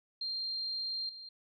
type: tone with level steps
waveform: sine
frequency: 4186 Hz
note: C8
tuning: in tune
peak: -34 / -45 dBFS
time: 0.21-1.29 s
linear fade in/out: 5 ms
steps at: 1.09 s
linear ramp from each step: 2 ms
effects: none